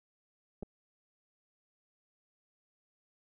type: clicks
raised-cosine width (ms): 2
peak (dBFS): -29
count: 2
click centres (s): 0.626 / 0.631
effects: none